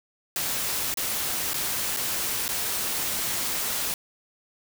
white noise with dropouts, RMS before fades -28 dBFS, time 0.36-3.94 s, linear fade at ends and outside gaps 1 ms, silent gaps 0.941-0.972 / 1.534-1.542 / 1.964-1.97 / 2.48-2.489 s, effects none

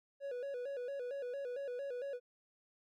triangle tone with vibrato, 523.3 Hz, C5, in tune, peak -37 dBFS, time 0.2-2.2 s, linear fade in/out 50 ms, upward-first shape square, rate 4.4 Hz, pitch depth 110 cents each way, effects none

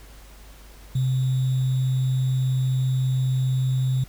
sine tone with sample-and-hold, 130 Hz, C3, 11 cents flat, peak -19 dBFS, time 0.95-4.04 s, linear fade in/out 5 ms, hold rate 3675 Hz, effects added 50 Hz sine -44 dBFS peak until 4.08 s + pink hiss -50 dBFS RMS until 4.08 s

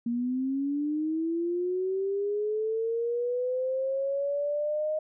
sine linear sweep, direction up, 233.1 to 622.3 Hz, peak -26 dBFS, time 0.06-4.99 s, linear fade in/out 5 ms, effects none

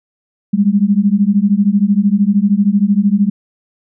sine beating tone pair, 196 / 209 Hz, G3 / G#3, 0 / +11 cents, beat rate 13 Hz, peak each -12 dBFS, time 0.53-3.3 s, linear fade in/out 10 ms, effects none

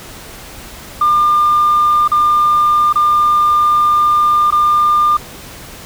sine tone with dropouts, 1200 Hz, D6, 37 cents sharp, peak -7 dBFS, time 1.01-5.17 s, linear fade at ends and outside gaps 5 ms, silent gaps 2.078-2.116 / 2.927-2.956 / 4.506-4.523 s, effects tanh soft clip ceiling -5 dBFS + pink hiss -33 dBFS RMS until 5.85 s

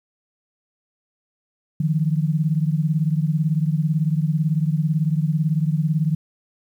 sine beating tone pair, 152.1 / 170.1 Hz, D#3 / F3, -39 / -45 cents, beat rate 18 Hz, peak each -19 / -22 dBFS, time 1.8-6.15 s, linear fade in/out 5 ms, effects 9-bit

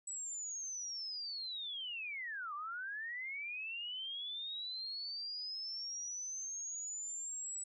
sine linear two-way sweep, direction down then up, 7902 to 1147 to 7902 Hz, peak -40 dBFS, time 0.07-7.64 s, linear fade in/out 5 ms, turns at 2.54 s, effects none

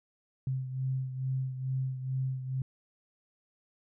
sine beating tone pair, 130.81 / 133.11 Hz, C3 / C3, 0 / +30 cents, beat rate 2.3 Hz, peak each -31 / -38 dBFS, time 0.47-2.62 s, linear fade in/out 2 ms, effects none

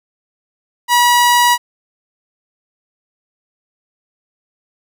sawtooth tone, 967 Hz, B5, 37 cents flat, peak -5 dBFS, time 0.88-1.58 s, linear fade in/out 50 ms, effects none

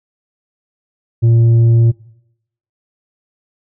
sine tone with tanh clipping, 115.8 Hz, A#2, 11 cents flat, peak -8 dBFS, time 1.22-1.92 s, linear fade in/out 20 ms, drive 5 dB, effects noise-tail reverb RT60 0.8 s tail -21 dB re dry

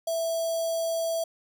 square tone with notch filter, 659.3 Hz, E5, in tune, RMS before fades -28 dBFS, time 0.07-1.24 s, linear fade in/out 5 ms, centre 2000 Hz, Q 0.54, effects none

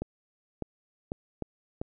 clicks, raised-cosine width 2 ms, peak -19 dBFS, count 5, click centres 0.02 / 0.623 / 1.119 / 1.423 / 1.815 s, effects none

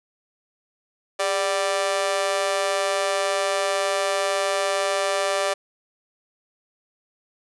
sawtooth tone with amplitude modulation, 587.3 Hz, D5, in tune, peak -13 dBFS, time 1.19-5.54 s, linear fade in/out 10 ms, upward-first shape sine, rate 182 Hz, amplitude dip 95%, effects resampled to 24000 Hz

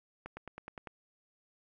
accelerating click train, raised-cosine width 0.5 ms, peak -28 dBFS, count 7, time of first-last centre 0.26-0.872 s, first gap 110 ms, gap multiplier 0.97, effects none

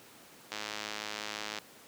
click train, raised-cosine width 0.2 ms, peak -19 dBFS, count 114, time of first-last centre 0.52-1.586 s, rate 106 Hz, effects pink hiss -54 dBFS RMS until 1.87 s + high-pass 200 Hz 12 dB/octave

